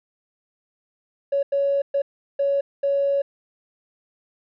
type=tone bursts at uneven times; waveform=triangle; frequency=559 Hz; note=C#5; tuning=14 cents sharp; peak=-14 dBFS; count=5; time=1.32-1.43 / 1.52-1.82 / 1.94-2.02 / 2.39-2.61 / 2.83-3.22 s; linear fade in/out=10 ms; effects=tanh soft clip ceiling -16 dBFS + resampled to 11025 Hz